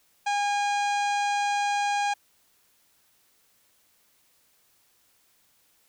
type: harmonic tone with a mistuned harmonic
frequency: 815 Hz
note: G#5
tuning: 33 cents flat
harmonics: 1 / 2 / 3 / 4 / 5 / 6 / 7 / 8 / 9 / 10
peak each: -24 / -33 / -34 / -40 / -41 / -46 / -46 / -45 / -48 / -48 dBFS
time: 0.26-2.14 s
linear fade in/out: 10 ms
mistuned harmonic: 7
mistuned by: +45 cents
effects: white hiss -65 dBFS RMS until 5.88 s